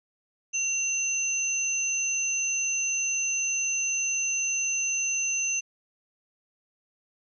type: tone pair together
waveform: sine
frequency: 2742 / 6156 Hz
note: F7 / G8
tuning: -32 / -32 cents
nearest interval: octave + major second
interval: 1400 cents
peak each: -30 / -26 dBFS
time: 0.53-5.61 s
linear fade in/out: 20 ms
effects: none